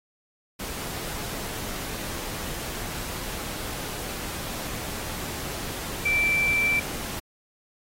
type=tone in noise; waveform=sine; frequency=2338 Hz; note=D7; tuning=8 cents flat; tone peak=-20 dBFS; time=6.05-6.8 s; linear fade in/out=10 ms; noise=pink; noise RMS=-34 dBFS; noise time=0.59-7.2 s; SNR=+11 dB; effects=AAC 48 kbps